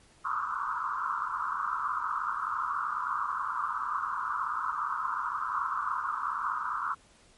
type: band-pass noise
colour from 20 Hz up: white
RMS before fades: -32 dBFS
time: 0.24-6.95 s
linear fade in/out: 20 ms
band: 980 to 1400 Hz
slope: 96 dB/octave
effects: pink hiss -60 dBFS RMS until 7.37 s + MP3 48 kbps